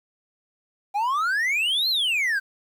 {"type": "exponential two-way sweep", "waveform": "triangle", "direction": "up then down", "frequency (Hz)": [784, 4309, 1514], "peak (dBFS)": -19, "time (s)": [0.94, 2.4], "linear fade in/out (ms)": 20, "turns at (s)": 1.89, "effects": ["9-bit"]}